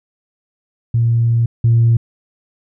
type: tone pair in turn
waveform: sine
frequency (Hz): 116.54 / 116.07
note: A#2 / A#2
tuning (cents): 0 / -7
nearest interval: unison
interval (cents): 7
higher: first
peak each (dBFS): -10 / -7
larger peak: second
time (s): 0.94-1.46 / 1.64-1.97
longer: first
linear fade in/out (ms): 5
effects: tanh soft clip ceiling -5 dBFS